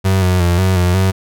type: tone with pitch steps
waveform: 35% pulse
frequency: 95.3 / 91.4 / 87.2 / 93.8 / 89.1 / 94.7 Hz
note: G2 / F#2 / F2 / F#2 / F2 / F#2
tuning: -48 / -21 / -2 / +24 / +35 / +41 cents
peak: -9 dBFS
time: 0.04-1.12 s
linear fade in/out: 20 ms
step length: 180 ms
effects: none